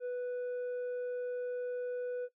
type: tone with tanh clipping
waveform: sine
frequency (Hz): 493.9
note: B4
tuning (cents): 0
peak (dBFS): -35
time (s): 0-2.29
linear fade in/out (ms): 50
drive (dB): 4
effects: noise-tail reverb RT60 0.1 s tail -18 dB re dry